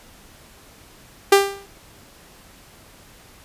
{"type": "tone with exponential decay", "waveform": "sawtooth", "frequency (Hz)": 396.6, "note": "G4", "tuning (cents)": 20, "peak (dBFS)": -3, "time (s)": [1.32, 1.66], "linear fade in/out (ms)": 5, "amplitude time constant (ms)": 72, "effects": ["pink hiss -48 dBFS RMS until 3.44 s", "resampled to 32000 Hz"]}